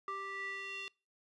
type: tone with band-pass filter sweep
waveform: square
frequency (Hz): 392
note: G4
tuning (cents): 0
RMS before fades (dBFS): -42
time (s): 0.08-0.88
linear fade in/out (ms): 0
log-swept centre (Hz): 1300 to 3100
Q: 4.3
effects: noise-tail reverb RT60 0.3 s tail -24 dB re dry + resampled to 24000 Hz